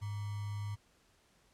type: tone with sample-and-hold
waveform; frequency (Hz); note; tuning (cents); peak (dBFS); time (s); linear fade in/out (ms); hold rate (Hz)
sine; 103; G#2; -14; -36; 0.01-0.76; 20; 1050
effects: pink hiss -69 dBFS RMS until 1.53 s + low-pass 10000 Hz 12 dB/octave